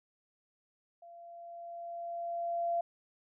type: tone with level ramp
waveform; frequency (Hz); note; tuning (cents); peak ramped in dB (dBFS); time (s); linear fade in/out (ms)
sine; 685; F5; -34; -50 to -28; 1.02-2.81; 5
effects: none